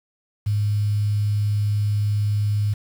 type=tone with quantisation; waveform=sine; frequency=103.83 Hz; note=G#2; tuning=in tune; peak=-18 dBFS; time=0.46-2.74 s; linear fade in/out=10 ms; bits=7; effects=none